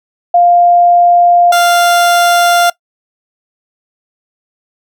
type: tone pair in turn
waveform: sine / 30% pulse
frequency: 700 / 696.8 Hz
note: F5 / F5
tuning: +4 / -4 cents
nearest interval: unison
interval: 8 cents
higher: first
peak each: -4 dBFS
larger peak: neither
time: 0.34-1.52 / 1.52-2.7 s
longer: neither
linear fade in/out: 5 ms
effects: noise-tail reverb RT60 0.1 s tail -21 dB re dry